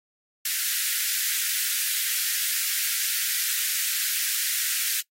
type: high-pass noise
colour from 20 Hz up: white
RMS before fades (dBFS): -26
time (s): 0.45-5.01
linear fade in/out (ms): 5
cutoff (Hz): 1500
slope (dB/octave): 48
effects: noise-tail reverb RT60 0.1 s tail -20 dB re dry + AAC 48 kbps